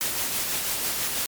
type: noise with tremolo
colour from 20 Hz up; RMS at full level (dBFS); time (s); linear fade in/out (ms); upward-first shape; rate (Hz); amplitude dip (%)
white; -26; 0.01-1.26; 0; sine; 6.1; 30
effects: MP3 96 kbps